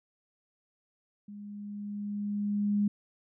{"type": "tone with level ramp", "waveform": "sine", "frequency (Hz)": 205.3, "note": "G#3", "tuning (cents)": -20, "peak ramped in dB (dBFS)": [-42, -23], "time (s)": [1.28, 2.88], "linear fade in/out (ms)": 5, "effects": []}